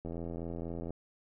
click train, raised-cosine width 2 ms, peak -27 dBFS, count 73, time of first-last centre 0.05-0.906 s, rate 84.1 Hz, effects none

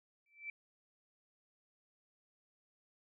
sine tone with exponential growth, 2328 Hz, D7, 16 cents flat, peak -38 dBFS, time 0.26-0.5 s, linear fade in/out 2 ms, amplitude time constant 51 ms, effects none

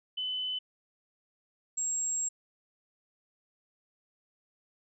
sine tone pair in turn, 3019 / 7568 Hz, F#7 / A#8, +34 / +25 cents, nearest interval octave + major third, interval 1591 cents, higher second, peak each -31 / -29 dBFS, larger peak second, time 0.17-0.59 / 1.77-2.29 s, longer second, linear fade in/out 10 ms, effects none

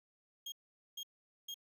35% pulse tone bursts, 3246 Hz, G#7, 40 cents flat, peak -40 dBFS, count 3, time 0.46-1.543 s, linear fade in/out 5 ms, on 61 ms, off 450 ms, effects none

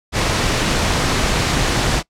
pink noise, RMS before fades -17 dBFS, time 0.12-2.03 s, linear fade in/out 50 ms, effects noise-tail reverb RT60 0.1 s tail -22 dB re dry + low-pass 7000 Hz 12 dB/octave

